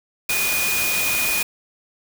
sine tone in noise, 2463 Hz, D#7, 18 cents flat, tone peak -22 dBFS, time 0.29-1.43 s, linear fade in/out 5 ms, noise white, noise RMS -23 dBFS, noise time 0.29-1.43 s, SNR -2 dB, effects none

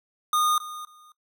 square tone with echo, 1226 Hz, D#6, 26 cents flat, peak -21 dBFS, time 0.33-0.58 s, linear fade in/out 2 ms, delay 270 ms, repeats 2, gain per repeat -15 dB, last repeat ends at 1.12 s, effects noise-tail reverb RT60 0.1 s tail -18 dB re dry

